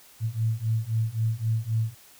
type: beating tone pair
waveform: sine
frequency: 110 / 113.8 Hz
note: A2 / A#2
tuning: 0 / -41 cents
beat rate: 3.8 Hz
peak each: -27 / -26 dBFS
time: 0.2-1.95 s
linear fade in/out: 50 ms
effects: white hiss -53 dBFS RMS until 2.19 s